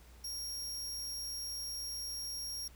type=tone; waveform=sawtooth; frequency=5588 Hz; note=F8; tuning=in tune; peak=-36 dBFS; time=0.24-2.68 s; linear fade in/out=5 ms; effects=added 60 Hz sine -55 dBFS peak until 2.75 s + pink hiss -62 dBFS RMS until 2.75 s

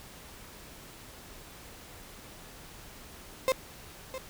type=tone with echo; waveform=35% pulse; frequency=523.3 Hz; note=C5; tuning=in tune; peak=-21 dBFS; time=3.48-3.52 s; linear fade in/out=0 ms; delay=660 ms; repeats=1; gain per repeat=-13 dB; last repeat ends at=4.18 s; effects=pink hiss -49 dBFS RMS until 4.29 s

